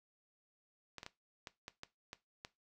clicks, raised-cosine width 0.2 ms, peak -28 dBFS, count 8, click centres 0.983 / 1.031 / 1.064 / 1.472 / 1.681 / 1.834 / 2.131 / 2.449 s, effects noise-tail reverb RT60 0.2 s tail -17 dB re dry

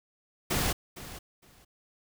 pink noise with echo, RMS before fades -28 dBFS, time 0.5-0.73 s, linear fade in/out 10 ms, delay 460 ms, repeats 2, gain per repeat -15 dB, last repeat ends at 1.65 s, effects none

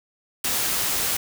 white noise, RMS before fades -24 dBFS, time 0.44-1.17 s, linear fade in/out 5 ms, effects none

